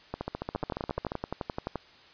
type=two click trains; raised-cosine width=1 ms; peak=-17 / -18 dBFS; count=15 / 15; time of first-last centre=0.55-1.757 / 0.14-1.119 s; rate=11.6 / 14.3 Hz; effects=white hiss -55 dBFS RMS until 2.13 s + resampled to 11025 Hz